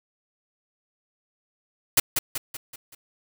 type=noise with echo; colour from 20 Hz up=white; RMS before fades=-17 dBFS; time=1.97-2 s; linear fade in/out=5 ms; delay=190 ms; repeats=5; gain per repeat=-6 dB; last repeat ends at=2.95 s; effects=none